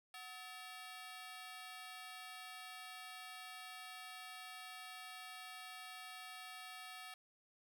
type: ring-modulated tone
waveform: 15% pulse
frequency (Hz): 1012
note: B5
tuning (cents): +42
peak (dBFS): -40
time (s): 0.14-7.14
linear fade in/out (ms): 2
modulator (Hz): 272
effects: none